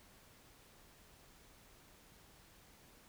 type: silence
effects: pink hiss -63 dBFS RMS until 3.08 s